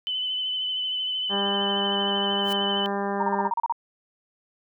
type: tone with vibrato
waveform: sine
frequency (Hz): 3021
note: F#7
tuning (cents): +35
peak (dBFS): -25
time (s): 0.07-2.86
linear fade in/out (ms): 0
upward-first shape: triangle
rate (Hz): 13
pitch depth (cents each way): 31
type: harmonic tone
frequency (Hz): 199.6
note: G3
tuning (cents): +32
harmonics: 1 / 2 / 3 / 4 / 5 / 6 / 7 / 8 / 9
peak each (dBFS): -30 / -30 / -34 / -31 / -34 / -38 / -45 / -38 / -42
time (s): 1.29-3.51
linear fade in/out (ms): 50
type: noise with exponential growth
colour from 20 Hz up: white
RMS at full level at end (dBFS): -34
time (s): 2.4-2.53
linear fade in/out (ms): 5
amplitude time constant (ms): 28
type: tone bursts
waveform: sine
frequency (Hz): 934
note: A#5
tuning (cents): +3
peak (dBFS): -21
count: 9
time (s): 3.2-3.724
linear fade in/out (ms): 2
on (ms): 28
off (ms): 34
effects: none